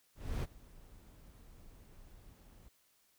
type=noise with ADSR envelope; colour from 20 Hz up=brown; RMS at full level=-34 dBFS; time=0.15-2.69 s; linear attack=280 ms; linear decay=30 ms; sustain=-23 dB; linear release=8 ms; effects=white hiss -72 dBFS RMS until 3.18 s